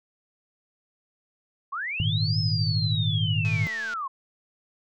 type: linear two-way sweep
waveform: sine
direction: up then down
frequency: 1033 to 5230 to 1033 Hz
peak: -28 dBFS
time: 1.72-4.08 s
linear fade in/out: 10 ms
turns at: 2.39 s
type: chord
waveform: sine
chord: Ab suspended second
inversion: none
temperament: just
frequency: 103.83 / 116.8 / 155.74 Hz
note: Ab2 / Bb2 / Eb3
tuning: 0 / +4 / +2 cents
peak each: -26 / -28 / -27 dBFS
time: 2-3.67 s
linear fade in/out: 0 ms
type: click train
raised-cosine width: 0.2 ms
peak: -24 dBFS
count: 109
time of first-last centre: 3.45-3.936 s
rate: 222 Hz
effects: none